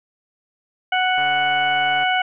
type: harmonic tone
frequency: 740 Hz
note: F#5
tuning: in tune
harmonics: 1 / 2 / 3 / 4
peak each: -19 / -22 / -24 / -25 dBFS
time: 0.92-2.22 s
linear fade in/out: 5 ms
type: click train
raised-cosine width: 0.5 ms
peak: -19 dBFS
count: 124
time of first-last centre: 1.18-2.034 s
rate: 144 Hz
effects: none